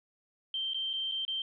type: tone with dropouts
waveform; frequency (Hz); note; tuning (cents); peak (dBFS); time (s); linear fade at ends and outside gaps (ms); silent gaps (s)
sine; 3136; G7; 0; -31; 0.54-1.42; 2; 0.735-0.744 / 0.932-0.936 / 1.115-1.12 / 1.251-1.279
effects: none